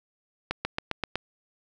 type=accelerating click train; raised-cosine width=0.3 ms; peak=-11 dBFS; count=6; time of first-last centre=0.51-1.156 s; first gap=140 ms; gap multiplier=0.96; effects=none